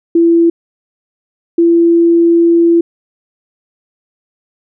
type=tone pair in turn; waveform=sine; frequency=336 / 337.8 Hz; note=E4 / E4; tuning=+33 / +42 cents; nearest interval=unison; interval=9 cents; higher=second; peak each=-5 dBFS; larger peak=neither; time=0.15-0.5 / 1.58-2.81 s; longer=second; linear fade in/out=5 ms; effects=none